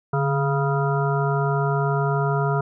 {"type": "harmonic tone with a mistuned harmonic", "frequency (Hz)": 138.59, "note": "C#3", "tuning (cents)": 0, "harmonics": [1, 3, 5, 7, 9, 10], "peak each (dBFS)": [-21, -26, -28, -29, -31, -31], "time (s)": [0.13, 2.61], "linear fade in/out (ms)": 5, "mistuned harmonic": 1, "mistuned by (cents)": 55, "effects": []}